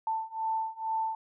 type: beating tone pair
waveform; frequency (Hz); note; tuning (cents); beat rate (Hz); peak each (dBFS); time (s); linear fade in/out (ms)
sine; 887 / 889.2; A5 / A5; +14 / +18; 2.2; -33 / -32; 0.07-1.15; 2
effects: none